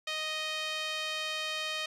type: tone with band-pass filter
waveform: sawtooth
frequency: 622.3 Hz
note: D#5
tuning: in tune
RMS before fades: -35 dBFS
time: 0.07-1.86 s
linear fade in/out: 5 ms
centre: 3200 Hz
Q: 1.6
effects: none